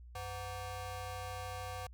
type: ring-modulated tone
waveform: 25% pulse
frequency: 415.3 Hz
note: G#4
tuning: in tune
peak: -34 dBFS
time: 0.15-1.87 s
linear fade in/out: 5 ms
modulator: 322 Hz
effects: added 60 Hz sine -50 dBFS peak until 1.93 s